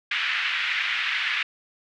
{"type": "band-pass noise", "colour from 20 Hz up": "pink", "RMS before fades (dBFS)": -26, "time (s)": [0.11, 1.43], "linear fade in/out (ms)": 5, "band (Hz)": [1700, 3000], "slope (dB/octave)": 24, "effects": []}